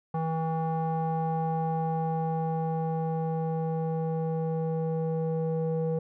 square tone with low-pass filter sweep, 161.4 Hz, E3, 36 cents flat, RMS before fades -29 dBFS, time 0.14-5.99 s, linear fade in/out 5 ms, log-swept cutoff 910 to 560 Hz, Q 4.4, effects none

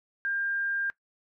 sine tone, 1600 Hz, G6, 35 cents sharp, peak -27 dBFS, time 0.25-0.9 s, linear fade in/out 0 ms, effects noise-tail reverb RT60 0.1 s tail -18 dB re dry

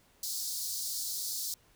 pink high-pass noise, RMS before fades -36 dBFS, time 0.23-1.54 s, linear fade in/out 2 ms, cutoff 4200 Hz, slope 48 dB/octave, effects pink hiss -65 dBFS RMS until 1.75 s

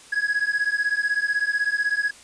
triangle beating tone pair, 1661.2 / 1677.2 Hz, G#6 / G#6, 0 / +17 cents, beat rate 16 Hz, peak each -22 dBFS, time 0.12-2.11 s, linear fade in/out 10 ms, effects white hiss -47 dBFS RMS until 2.23 s + resampled to 22050 Hz

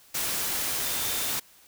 sine tone in noise, 3593 Hz, A7, 36 cents sharp, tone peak -40 dBFS, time 0.83-1.32 s, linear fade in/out 10 ms, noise white, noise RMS -29 dBFS, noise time 0.14-1.4 s, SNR -14 dB, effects white hiss -56 dBFS RMS until 1.67 s

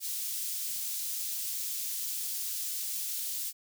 white high-pass noise, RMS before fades -35 dBFS, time 0-3.53 s, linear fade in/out 50 ms, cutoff 4500 Hz, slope 12 dB/octave, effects none

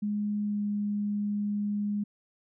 sine tone with pitch glide, 207.7 to 206.1 Hz, G#3 to G#3, 0 to -13 cents, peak -27 dBFS, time 0.02-2.04 s, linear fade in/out 10 ms, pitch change -13 cents, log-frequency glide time 0.43-0.61 s, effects none

